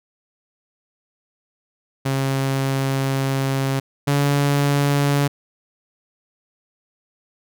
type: tone pair in turn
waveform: sawtooth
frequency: 135.4 / 142.27 Hz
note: C#3 / C#3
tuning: -40 / +45 cents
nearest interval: minor second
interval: 85 cents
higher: second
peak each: -15 / -12 dBFS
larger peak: second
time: 2.05-3.8 / 4.07-5.28 s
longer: first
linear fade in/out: 10 ms
effects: none